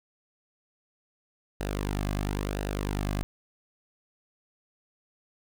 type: tone with flanger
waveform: sawtooth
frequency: 50 Hz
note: G1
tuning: 35 cents sharp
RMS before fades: -31 dBFS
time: 1.6-3.23 s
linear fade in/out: 0 ms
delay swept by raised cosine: 0.89 to 2.19 ms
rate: 0.98 Hz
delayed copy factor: -0.5
effects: none